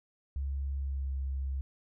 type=tone with pitch glide; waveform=sine; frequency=68.8 to 67.31 Hz; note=C#2 to C2; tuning=-12 to +50 cents; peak=-31 dBFS; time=0.36-1.61 s; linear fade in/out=0 ms; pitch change=-38 cents; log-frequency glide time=0.75-1.14 s; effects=none